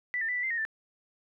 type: tone with pitch steps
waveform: sine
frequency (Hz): 1975 / 1799 / 1982 / 1970 / 2081 / 1861 / 1771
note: B6 / A6 / B6 / B6 / C7 / A#6 / A6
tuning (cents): 0 / +38 / +6 / -5 / -10 / -3 / +11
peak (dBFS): -28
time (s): 0.14-0.651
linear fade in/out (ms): 0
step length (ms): 73
effects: none